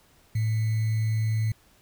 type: tone with sample-and-hold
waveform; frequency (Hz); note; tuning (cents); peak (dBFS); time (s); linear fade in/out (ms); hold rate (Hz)
sine; 110; A2; 0; -22; 0.35-1.52; 5; 2100
effects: pink hiss -60 dBFS RMS until 1.81 s